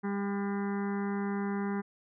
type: harmonic tone with a mistuned harmonic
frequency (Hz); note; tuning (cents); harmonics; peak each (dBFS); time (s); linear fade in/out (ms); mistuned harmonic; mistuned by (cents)
200.1; G3; +36; 1 / 2 / 4 / 5 / 6 / 7 / 8 / 9 / 10; -31 / -37 / -43 / -45 / -47 / -48 / -49 / -50 / -51; 0.03-1.82; 20; 7; +25
effects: none